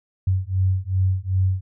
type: beating tone pair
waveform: sine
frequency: 92.8 / 95.4 Hz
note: F#2 / G2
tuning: +6 / -47 cents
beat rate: 2.6 Hz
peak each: -21 dBFS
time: 0.27-1.61 s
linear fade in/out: 5 ms
effects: none